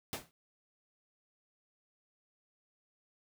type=noise with exponential decay; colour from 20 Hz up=pink; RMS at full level=-34 dBFS; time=0.13-0.31 s; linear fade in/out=0 ms; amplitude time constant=37 ms; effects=high-pass 80 Hz 12 dB/octave